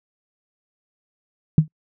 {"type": "tone with exponential decay", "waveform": "sine", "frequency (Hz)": 155.2, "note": "D#3", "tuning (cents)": -4, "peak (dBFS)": -5, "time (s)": [1.58, 1.68], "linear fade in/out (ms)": 2, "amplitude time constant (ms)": 20, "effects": ["noise-tail reverb RT60 0.1 s tail -26 dB re dry"]}